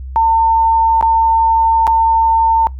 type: tone with dropouts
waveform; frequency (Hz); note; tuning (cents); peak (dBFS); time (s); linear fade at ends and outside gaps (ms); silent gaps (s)
sine; 903; A5; +45; -8; 0.16-2.67; 0; 1.011-1.026 / 1.869-1.876
effects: noise-tail reverb RT60 0.2 s tail -25 dB re dry + added 65 Hz sine -24 dBFS peak until 2.79 s

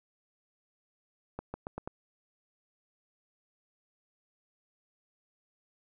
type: accelerating click train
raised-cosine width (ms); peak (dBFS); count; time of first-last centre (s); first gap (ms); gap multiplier
1; -23; 5; 1.39-1.875; 150; 0.86
effects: none

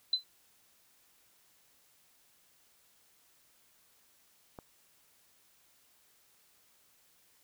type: tone with exponential decay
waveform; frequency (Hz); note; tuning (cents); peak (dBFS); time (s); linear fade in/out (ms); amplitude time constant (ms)
sine; 4034; B7; +36; -22; 0.13-0.24; 5; 22
type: click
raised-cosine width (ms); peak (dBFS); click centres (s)
1; -31; 4.588
effects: white hiss -67 dBFS RMS until 7.43 s

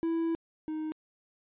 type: tone pair in turn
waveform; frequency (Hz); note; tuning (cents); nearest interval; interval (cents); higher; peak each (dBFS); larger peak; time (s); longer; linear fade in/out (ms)
triangle; 330 / 311.5; E4 / D#4; +2 / +2; minor second; 100; first; -25 / -30; first; 0.03-0.35 / 0.68-0.92; first; 0
effects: resampled to 8000 Hz

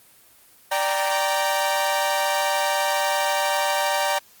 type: chord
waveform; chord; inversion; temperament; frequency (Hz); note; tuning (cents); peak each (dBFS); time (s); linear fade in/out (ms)
sawtooth; G minor; second; equal with one note detuned; 587.3 / 779 / 932.3; D5 / G5 / Bb5; 0 / -11 / 0; -21; 0.71-4.19; 10
effects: white hiss -53 dBFS RMS until 4.4 s + Opus 24 kbps

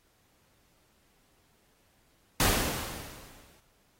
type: noise with exponential decay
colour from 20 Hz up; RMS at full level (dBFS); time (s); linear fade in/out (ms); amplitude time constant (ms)
pink; -23; 2.4-3.6; 1; 260
effects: pink hiss -68 dBFS RMS until 3.99 s + AAC 48 kbps

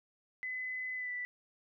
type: tone with pitch glide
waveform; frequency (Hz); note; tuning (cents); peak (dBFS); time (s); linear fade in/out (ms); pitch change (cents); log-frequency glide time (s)
sine; 2018 to 1976.5; B6 to B6; +37 to +1; -36; 0.43-1.25; 0; -36; 0.95-1.12
effects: none

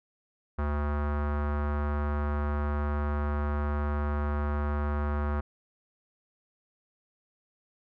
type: tone with low-pass filter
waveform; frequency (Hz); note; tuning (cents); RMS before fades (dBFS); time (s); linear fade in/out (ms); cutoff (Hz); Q
square; 73.42; D2; 0; -29; 0.58-5.41; 10; 1300; 2.6
effects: none

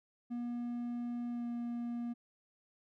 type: tone with pitch glide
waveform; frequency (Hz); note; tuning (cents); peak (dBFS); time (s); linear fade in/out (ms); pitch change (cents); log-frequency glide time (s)
triangle; 240 to 237.7; B3 to A#3; -49 to +34; -34; 0.3-2.14; 20; -17; 1.3-1.46
effects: none

